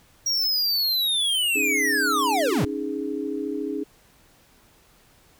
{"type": "linear sweep", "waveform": "square", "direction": "down", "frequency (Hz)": [5680, 82.1], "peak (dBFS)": -21, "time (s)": [0.26, 2.65], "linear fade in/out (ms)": 5}
{"type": "chord", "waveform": "sine", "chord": "C# suspended second", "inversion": "none", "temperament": "equal", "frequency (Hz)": [277.2, 311.1, 415.3], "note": ["C#4", "D#4", "G#4"], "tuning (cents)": [0, 0, 0], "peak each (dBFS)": -30, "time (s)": [1.55, 3.84], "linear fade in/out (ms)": 10}
{"effects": ["pink hiss -57 dBFS RMS until 5.39 s"]}